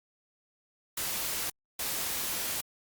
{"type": "noise bursts at uneven times", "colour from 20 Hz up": "white", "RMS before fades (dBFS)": -33, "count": 2, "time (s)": [[0.97, 1.5], [1.79, 2.61]], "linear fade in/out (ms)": 5, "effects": ["Opus 48 kbps"]}